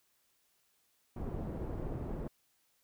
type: low-pass noise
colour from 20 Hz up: pink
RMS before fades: -39 dBFS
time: 1.16-2.28 s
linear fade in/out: 5 ms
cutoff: 540 Hz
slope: 12 dB/octave
effects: white hiss -74 dBFS RMS until 2.83 s